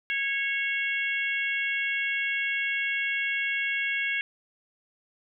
harmonic tone, 550 Hz, C#5, 14 cents flat, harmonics 3 / 4 / 5 / 6, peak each -31 / -28 / -33 / -38 dBFS, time 0.1-4.21 s, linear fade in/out 0 ms, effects none

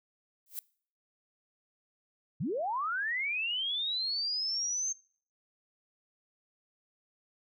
violet noise with exponential growth, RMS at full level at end -34 dBFS, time 0.46-0.59 s, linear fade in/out 1 ms, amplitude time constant 28 ms
sine linear sweep, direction up, 111 to 6390 Hz, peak -30 dBFS, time 2.4-4.93 s, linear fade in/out 10 ms
effects noise-tail reverb RT60 0.5 s tail -23 dB re dry

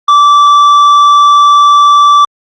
sine tone with tanh clipping, 1163 Hz, D6, 17 cents flat, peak -3 dBFS, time 0.08-2.25 s, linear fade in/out 5 ms, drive 7 dB, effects Opus 48 kbps

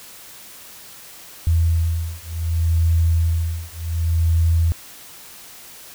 sine beating tone pair, 82.41 / 83.08 Hz, E2 / E2, 0 / +14 cents, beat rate 0.67 Hz, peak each -19 dBFS, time 1.47-4.72 s, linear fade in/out 0 ms, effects white hiss -41 dBFS RMS until 5.94 s

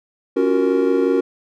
triangle chord, Gb major seventh, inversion second, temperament equal with one note detuned, 277.2 / 349.2 / 374.5 / 466.2 Hz, Db4 / F4 / Gb4 / Bb4, 0 / 0 / +21 / 0 cents, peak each -18 / -21 / -17 / -17 dBFS, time 0.36-1.21 s, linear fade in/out 10 ms, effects none

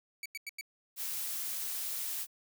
sawtooth tone bursts, 2280 Hz, C#7, 48 cents sharp, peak -35 dBFS, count 4, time 0.23-0.611 s, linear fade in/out 2 ms, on 27 ms, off 91 ms
blue noise, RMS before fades -37 dBFS, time 0.96-2.27 s, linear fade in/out 50 ms
effects none

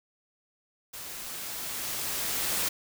white noise with level ramp, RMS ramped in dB -41 to -28 dBFS, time 0.93-2.69 s, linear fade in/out 10 ms, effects none

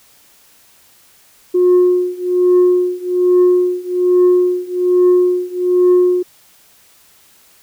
sine tone with tremolo, 360 Hz, F#4, 47 cents flat, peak -4 dBFS, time 1.54-6.23 s, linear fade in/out 10 ms, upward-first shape triangle, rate 1.2 Hz, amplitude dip 95%, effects tanh soft clip ceiling -5 dBFS + white hiss -49 dBFS RMS until 7.62 s

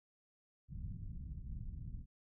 pink low-pass noise, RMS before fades -45 dBFS, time 0.68-2.06 s, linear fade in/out 50 ms, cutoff 160 Hz, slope 24 dB/octave, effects none

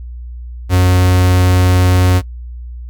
45% pulse tone, 91.1 Hz, F#2, 26 cents flat, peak -8 dBFS, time 0.69-2.22 s, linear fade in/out 50 ms, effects noise-tail reverb RT60 0.1 s tail -20 dB re dry + added 60 Hz sine -25 dBFS peak until 2.89 s

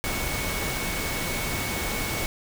sine tone in noise, 2217 Hz, C#7, in tune, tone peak -34 dBFS, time 0.04-2.26 s, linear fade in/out 0 ms, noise pink, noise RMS -29 dBFS, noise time 0.04-2.26 s, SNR -8 dB, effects none

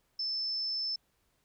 sine tone, 5274 Hz, E8, in tune, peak -31 dBFS, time 0.19-0.96 s, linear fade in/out 5 ms, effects pink hiss -74 dBFS RMS until 1.44 s

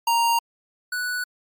square tone pair in turn, 932 / 1479.5 Hz, A#5 / F#6, -1 / -1 cents, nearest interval minor sixth, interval 800 cents, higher second, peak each -18 / -25 dBFS, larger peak first, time 0.07-0.39 / 0.92-1.24 s, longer neither, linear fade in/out 5 ms, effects MP3 96 kbps

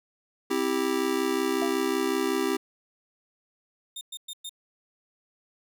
square chord, C major, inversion none, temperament just, 261.6 / 327 / 392.4 Hz, C4 / E4 / G4, 0 / -14 / +2 cents, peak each -31 / -30 / -28 dBFS, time 0.5-2.57 s, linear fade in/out 10 ms
sine tone with exponential decay, 690 Hz, F5, 21 cents flat, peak -27 dBFS, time 1.62-1.82 s, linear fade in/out 0 ms, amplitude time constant 43 ms
sawtooth tone bursts, 3645 Hz, A#7, 40 cents flat, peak -32 dBFS, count 4, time 3.96-4.494 s, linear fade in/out 5 ms, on 51 ms, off 110 ms
effects none

